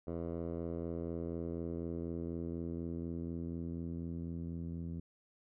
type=tone with low-pass filter sweep; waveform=10% pulse; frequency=84.1 Hz; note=E2; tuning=35 cents sharp; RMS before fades=-40 dBFS; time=0.07-5 s; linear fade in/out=5 ms; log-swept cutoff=640 to 190 Hz; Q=1.3; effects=none